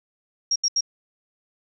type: tone bursts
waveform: sine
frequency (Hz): 5600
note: F8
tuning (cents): +4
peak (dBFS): -18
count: 3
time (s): 0.51-0.808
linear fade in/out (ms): 5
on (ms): 48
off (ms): 77
effects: none